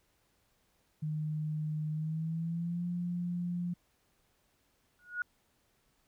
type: tone with pitch glide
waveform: sine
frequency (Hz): 153.6 to 175.42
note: D#3 to F3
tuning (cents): -22 to +8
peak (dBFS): -32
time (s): 1.02-3.74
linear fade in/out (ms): 10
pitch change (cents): +230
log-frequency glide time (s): 1.91-2.86
type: tone with exponential growth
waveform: sine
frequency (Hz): 1450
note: F#6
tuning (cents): -35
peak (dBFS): -28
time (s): 4.99-5.22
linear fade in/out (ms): 2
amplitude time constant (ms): 49
effects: pink hiss -73 dBFS RMS until 6.07 s